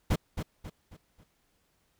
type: noise with echo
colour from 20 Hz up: brown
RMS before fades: -25 dBFS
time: 0.1-0.16 s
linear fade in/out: 10 ms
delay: 270 ms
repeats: 4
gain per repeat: -8 dB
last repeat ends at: 1.24 s
effects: pink hiss -72 dBFS RMS until 1.99 s